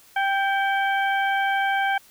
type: harmonic tone with a mistuned harmonic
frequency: 786 Hz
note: G5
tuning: 4 cents sharp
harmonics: 1 / 2 / 3 / 4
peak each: -22 / -24 / -31 / -35 dBFS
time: 0.16-1.98 s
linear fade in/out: 5 ms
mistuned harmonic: 3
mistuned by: -46 cents
effects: white hiss -53 dBFS RMS until 2.1 s